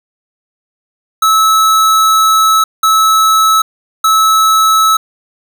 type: tone bursts at uneven times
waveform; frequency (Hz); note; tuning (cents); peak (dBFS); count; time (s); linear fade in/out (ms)
square; 1300; E6; -24; -7; 3; 1.22-2.64 / 2.83-3.62 / 4.04-4.97; 5
effects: none